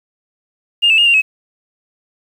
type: tone with pitch steps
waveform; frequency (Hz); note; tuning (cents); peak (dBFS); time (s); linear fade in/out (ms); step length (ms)
sine; 2822 / 2633 / 2839 / 2774 / 2569; F7 / E7 / F7 / F7 / E7; +17 / -3 / +28 / -12 / -45; -7; 0.82-1.22; 20; 80
effects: tanh soft clip ceiling -3 dBFS + 7-bit